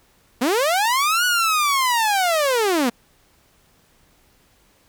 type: linear two-way sweep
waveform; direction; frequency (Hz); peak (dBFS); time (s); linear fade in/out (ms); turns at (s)
sawtooth; up then down; 224.9 to 1480 to 224.9; -13; 0.41-2.9; 10; 1.25
effects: pink hiss -58 dBFS RMS until 4.88 s